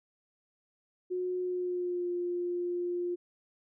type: tone with pitch glide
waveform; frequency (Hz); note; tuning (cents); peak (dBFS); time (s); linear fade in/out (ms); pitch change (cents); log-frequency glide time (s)
sine; 363.7 to 352.3; F#4 to F4; -30 to +15; -30; 1.1-3.16; 20; -55; 1.4-2.1
effects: none